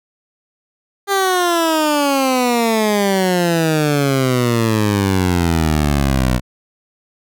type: exponential sweep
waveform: 15% pulse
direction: down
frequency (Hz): 402.3 to 60.6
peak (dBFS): -7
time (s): 1.07-6.41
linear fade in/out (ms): 50
effects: none